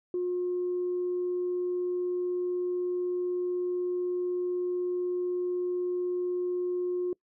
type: tone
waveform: sine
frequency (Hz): 358.4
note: F4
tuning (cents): +45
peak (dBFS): -26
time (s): 0.14-7.13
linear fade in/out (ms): 2
effects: noise-tail reverb RT60 0.1 s tail -25 dB re dry + tanh soft clip ceiling -23 dBFS